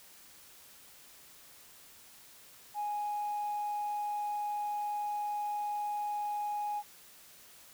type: tone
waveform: sine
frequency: 830.6 Hz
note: G#5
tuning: in tune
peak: -31 dBFS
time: 2.74-6.83 s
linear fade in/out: 50 ms
effects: tanh soft clip ceiling -29 dBFS + white hiss -56 dBFS RMS until 7.73 s